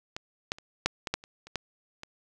clicks, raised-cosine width 0.2 ms, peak -18 / -12 / -29 / -6 / -15 / -10 / -30 / -30 / -13 / -23 dBFS, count 10, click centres 0.165 / 0.519 / 0.585 / 0.86 / 1.072 / 1.14 / 1.239 / 1.47 / 1.557 / 2.034 s, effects none

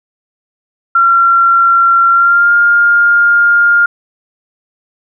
sine tone with pitch glide, 1369 to 1409.1 Hz, F6 to F6, -35 to +15 cents, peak -5 dBFS, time 0.95-3.86 s, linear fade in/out 5 ms, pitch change +50 cents, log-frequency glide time 2.1-2.53 s, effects none

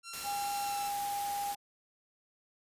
10% pulse tone with pitch glide, 1367 to 1333.5 Hz, F6 to E6, -37 to +20 cents, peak -34 dBFS, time 0.03-0.92 s, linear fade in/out 50 ms, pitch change -43 cents, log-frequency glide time 0.65-0.8 s
white noise, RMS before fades -42 dBFS, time 0.13-1.55 s, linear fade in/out 5 ms
sine tone, 810 Hz, G#5, 43 cents flat, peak -33 dBFS, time 0.23-1.56 s, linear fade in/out 50 ms
effects resampled to 32000 Hz

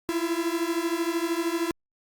45% pulse beating tone pair, 329.6 / 342.6 Hz, E4 / F4, 0 / -33 cents, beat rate 13 Hz, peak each -28 dBFS, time 0.09-1.71 s, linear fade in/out 0 ms, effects Opus 48 kbps

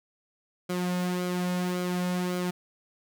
sawtooth tone with flanger, 179.7 Hz, F3, 50 cents sharp, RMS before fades -29 dBFS, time 0.69-2.51 s, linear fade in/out 10 ms, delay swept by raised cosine 1.1 to 2.6 ms, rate 1.8 Hz, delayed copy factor -0.55, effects none

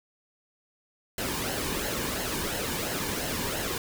pink noise with flanger, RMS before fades -31 dBFS, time 1.18-3.78 s, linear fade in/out 2 ms, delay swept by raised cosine 0.83 to 1.55 ms, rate 2.9 Hz, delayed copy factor -0.55, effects none

